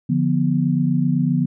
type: chord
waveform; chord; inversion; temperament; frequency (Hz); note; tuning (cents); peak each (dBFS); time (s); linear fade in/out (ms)
sine; B diminished; first; equal with one note detuned; 146.83 / 174.61 / 245.2; D3 / F3 / B3; 0 / 0 / -12; -20; 0.09-1.46; 10
effects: none